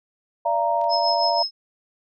sine chord, Bb major, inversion first, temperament equal with one note detuned, 587.3 / 681.7 / 932.3 Hz, D5 / F5 / Bb5, 0 / -42 / 0 cents, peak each -26 / -22 / -22 dBFS, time 0.45-1.43 s, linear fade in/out 10 ms
clicks, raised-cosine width 0.2 ms, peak -29 / -31 dBFS, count 2, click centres 0.814 / 0.842 s
sine tone with tremolo, 5170 Hz, E8, 34 cents flat, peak -20 dBFS, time 0.89-1.51 s, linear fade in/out 50 ms, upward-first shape sine, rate 6.2 Hz, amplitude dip 65%
effects none

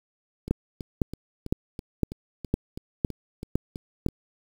two click trains, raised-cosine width 3 ms, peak -9 / -22 dBFS, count 8 / 12, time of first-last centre 0.51-4.063 / 0.48-4.087 s, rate 1.97 / 3.05 Hz, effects 7-bit

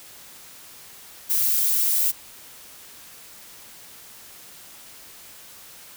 violet noise, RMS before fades -21 dBFS, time 1.29-2.12 s, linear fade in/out 20 ms, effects white hiss -45 dBFS RMS until 5.96 s

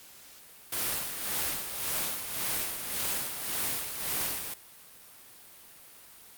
white noise with tremolo, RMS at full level -30 dBFS, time 0.72-4.54 s, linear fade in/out 5 ms, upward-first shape sine, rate 1.8 Hz, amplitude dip 55%, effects white hiss -52 dBFS RMS until 6.37 s + Opus 48 kbps

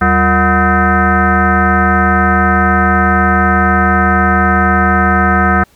sine tone with frequency modulation, 732 Hz, F#5, 19 cents flat, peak -7 dBFS, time 0.01-5.64 s, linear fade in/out 10 ms, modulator 270 Hz, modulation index 3.5, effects pink hiss -50 dBFS RMS until 5.75 s

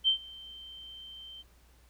sine tone with ADSR envelope, 3118 Hz, G7, 10 cents flat, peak -20 dBFS, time 0.04-1.43 s, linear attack 38 ms, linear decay 98 ms, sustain -24 dB, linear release 24 ms, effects added 60 Hz sine -59 dBFS peak until 1.89 s + pink hiss -65 dBFS RMS until 1.89 s

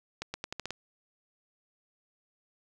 accelerating click train, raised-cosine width 0.2 ms, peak -18 dBFS, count 7, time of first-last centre 0.22-0.707 s, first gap 120 ms, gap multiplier 0.84, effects none

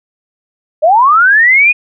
sine linear sweep, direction up, 578 to 2501 Hz, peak -4 dBFS, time 0.82-1.73 s, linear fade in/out 20 ms, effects none

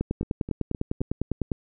two click trains, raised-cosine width 3 ms, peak -12 / -21 dBFS, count 16 / 4, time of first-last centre 0.01-1.518 / 0.23-1.007 s, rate 9.95 / 3.86 Hz, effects none

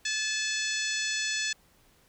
harmonic tone, 865 Hz, A5, 30 cents flat, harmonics 2 / 3 / 4 / 5 / 6 / 7 / 8 / 9, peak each -33 / -35 / -36 / -37 / -38 / -38 / -39 / -40 dBFS, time 0.05-1.53 s, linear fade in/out 5 ms, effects pink hiss -63 dBFS RMS until 2.08 s

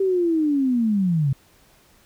sine linear sweep, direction down, 392 to 130 Hz, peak -17 dBFS, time 0-1.33 s, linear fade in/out 5 ms, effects pink hiss -56 dBFS RMS until 2.05 s

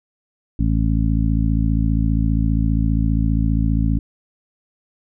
harmonic tone, 55 Hz, A1, in tune, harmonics 1 / 2 / 3 / 4 / 5, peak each -18 / -21 / -23 / -24 / -25 dBFS, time 0.59-3.99 s, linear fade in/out 5 ms, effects none

